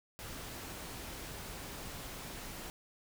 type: noise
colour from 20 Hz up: pink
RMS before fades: -45 dBFS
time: 0.19-2.7 s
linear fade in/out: 0 ms
effects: none